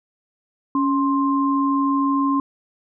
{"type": "tone pair together", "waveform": "sine", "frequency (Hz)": [278.4, 1052.2], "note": ["C#4", "C6"], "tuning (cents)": [8, 9], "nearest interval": "octave + major seventh", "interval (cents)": 2301, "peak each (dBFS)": [-18, -21], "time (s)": [0.75, 2.4], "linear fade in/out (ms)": 2, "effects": []}